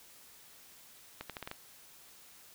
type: accelerating click train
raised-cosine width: 0.3 ms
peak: -24 dBFS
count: 6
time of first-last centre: 1.21-1.514 s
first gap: 87 ms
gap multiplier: 0.82
effects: white hiss -57 dBFS RMS until 2.54 s